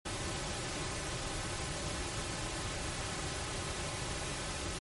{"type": "noise with comb filter", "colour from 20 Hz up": "pink", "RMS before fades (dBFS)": -38, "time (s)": [0.05, 4.79], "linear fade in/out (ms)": 10, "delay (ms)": 4.3, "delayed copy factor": -0.5, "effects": ["MP3 48 kbps"]}